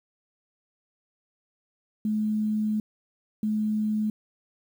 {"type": "tone bursts at uneven times", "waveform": "sine", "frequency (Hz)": 214.1, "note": "A3", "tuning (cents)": -47, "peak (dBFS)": -23, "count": 2, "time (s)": [[2.05, 2.8], [3.43, 4.1]], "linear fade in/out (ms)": 2, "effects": ["9-bit"]}